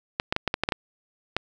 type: clicks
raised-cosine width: 0.3 ms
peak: -7 dBFS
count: 9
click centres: 0.199 / 0.325 / 0.364 / 0.477 / 0.541 / 0.636 / 0.689 / 0.722 / 1.366 s
effects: none